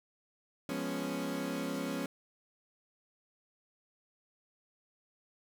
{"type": "chord", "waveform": "30% pulse", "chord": "C# dominant seventh", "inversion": "first", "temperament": "equal", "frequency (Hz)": [174.61, 207.7, 246.9, 277.2], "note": ["E#3", "G#3", "B3", "C#4"], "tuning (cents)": [0, 0, 0, 0], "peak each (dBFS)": [-39, -39, -38, -35], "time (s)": [0.69, 2.06], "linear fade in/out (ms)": 2, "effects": []}